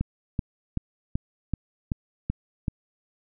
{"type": "click train", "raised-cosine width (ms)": 5, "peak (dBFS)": -13, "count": 8, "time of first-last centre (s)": [0.01, 2.682], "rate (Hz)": 2.62, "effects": []}